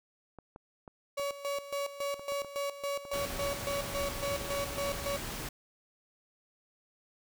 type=clicks; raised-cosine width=1 ms; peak=-33 dBFS; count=12; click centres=0.387 / 0.561 / 0.878 / 1.197 / 2.195 / 2.321 / 2.447 / 3.052 / 3.235 / 3.334 / 4.102 / 4.413 s
type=tone with tremolo; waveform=35% pulse; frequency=564 Hz; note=C#5; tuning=30 cents sharp; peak=-30 dBFS; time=1.17-5.17 s; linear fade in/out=10 ms; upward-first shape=square; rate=3.6 Hz; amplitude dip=75%
type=noise; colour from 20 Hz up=pink; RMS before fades=-39 dBFS; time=3.13-5.49 s; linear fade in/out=5 ms
effects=none